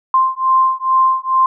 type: beating tone pair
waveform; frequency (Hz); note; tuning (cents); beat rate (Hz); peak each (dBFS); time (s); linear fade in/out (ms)
sine; 1046.5 / 1048.8; C6 / C6; 0 / +4; 2.3; -14; 0.14-1.46; 2
effects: none